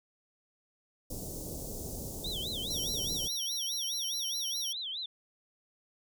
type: band-stop noise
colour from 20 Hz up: pink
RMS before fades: -40 dBFS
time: 1.1-3.28 s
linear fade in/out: 5 ms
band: 600 to 5900 Hz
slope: 24 dB/octave
type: tone with vibrato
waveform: sine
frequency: 3520 Hz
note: A7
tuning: in tune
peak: -35 dBFS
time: 2.24-5.06 s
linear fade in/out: 5 ms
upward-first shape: sine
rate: 4.8 Hz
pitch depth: 250 cents each way
type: tone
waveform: sawtooth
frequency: 5630 Hz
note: F8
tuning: 13 cents sharp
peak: -32 dBFS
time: 2.7-4.73 s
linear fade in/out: 10 ms
effects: none